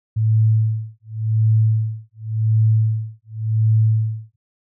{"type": "tone with tremolo", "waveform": "sine", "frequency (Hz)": 110, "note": "A2", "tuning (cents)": 0, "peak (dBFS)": -11, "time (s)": [0.16, 4.36], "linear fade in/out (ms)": 10, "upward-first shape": "sine", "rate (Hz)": 0.9, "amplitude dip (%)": 100, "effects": []}